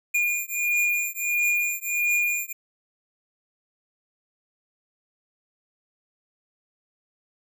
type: beating tone pair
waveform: square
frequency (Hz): 2425 / 2426.5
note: D#7 / D#7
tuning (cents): -45 / -44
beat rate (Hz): 1.5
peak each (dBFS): -26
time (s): 0.14-2.53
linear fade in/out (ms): 10
effects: none